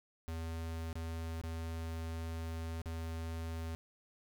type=tone with dropouts; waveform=square; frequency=81.9 Hz; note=E2; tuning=11 cents flat; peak=-39 dBFS; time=0.28-3.75 s; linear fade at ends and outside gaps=0 ms; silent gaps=0.929-0.955 / 1.414-1.437 / 2.817-2.858 s; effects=none